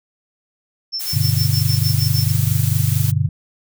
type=tone with tremolo; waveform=sine; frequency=5350 Hz; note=E8; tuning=25 cents sharp; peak=-20 dBFS; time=0.92-2.32 s; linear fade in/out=20 ms; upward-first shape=sine; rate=6.5 Hz; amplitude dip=100%
type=noise; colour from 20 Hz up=blue; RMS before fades=-26 dBFS; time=0.99-3.12 s; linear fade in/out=20 ms
type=chord; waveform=sine; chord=G major; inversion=none; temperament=just; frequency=98 / 122.5 / 147 Hz; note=G2 / B2 / D3; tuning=0 / -14 / +2 cents; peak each=-19 dBFS; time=1.13-3.29 s; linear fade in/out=10 ms
effects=none